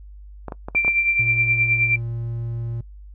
clicks, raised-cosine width 1 ms, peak -16 dBFS, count 6, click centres 0.483 / 0.522 / 0.685 / 0.749 / 0.848 / 0.88 s
sine tone with tremolo, 2358 Hz, D7, 6 cents sharp, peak -14 dBFS, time 0.75-1.96 s, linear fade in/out 5 ms, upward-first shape triangle, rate 9.5 Hz, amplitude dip 65%
triangle tone, 116.54 Hz, A#2, in tune, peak -23 dBFS, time 1.19-2.81 s, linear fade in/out 5 ms
effects noise-tail reverb RT60 0.1 s tail -21 dB re dry + added 50 Hz sine -38 dBFS peak until 3.14 s

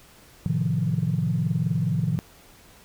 sine chord, F dominant seventh, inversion first, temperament equal, 110 / 130.81 / 155.56 / 174.61 Hz, A2 / C3 / Eb3 / F3, 0 / 0 / 0 / 0 cents, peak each -28 / -27 / -25 / -26 dBFS, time 0.46-2.19 s, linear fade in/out 0 ms, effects tanh soft clip ceiling -13 dBFS + pink hiss -52 dBFS RMS until 2.84 s

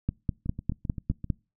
two click trains, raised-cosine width 5 ms, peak -22 / -13 dBFS, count 7 / 7, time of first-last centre 0.46-1.243 / 0.09-1.302 s, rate 7.66 / 4.95 Hz, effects noise-tail reverb RT60 0.3 s tail -26 dB re dry

